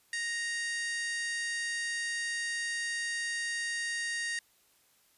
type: harmonic tone with a mistuned harmonic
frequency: 932.3 Hz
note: A#5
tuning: in tune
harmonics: 2 / 3 / 4 / 5 / 6 / 7 / 8 / 9 / 10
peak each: -33 / -45 / -46 / -43 / -48 / -46 / -51 / -47 / -46 dBFS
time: 0.13-4.39 s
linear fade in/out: 2 ms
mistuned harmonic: 8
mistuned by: -67 cents
effects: white hiss -67 dBFS RMS until 5.17 s + resampled to 32000 Hz